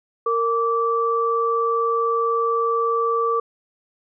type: tone pair together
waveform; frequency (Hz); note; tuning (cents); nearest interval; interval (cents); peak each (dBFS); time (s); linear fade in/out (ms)
sine; 461.1 / 1162; A#4 / D6; -19 / -19; octave + major third; 1600; -21 / -20; 0.26-3.4; 5
effects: none